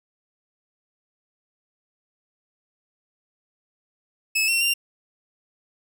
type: tone with pitch steps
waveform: sawtooth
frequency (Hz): 2596 / 2720 / 2778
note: E7 / F7 / F7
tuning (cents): -27 / -46 / -10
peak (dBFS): -16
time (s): 4.35-4.74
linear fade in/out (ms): 10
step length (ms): 130
effects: none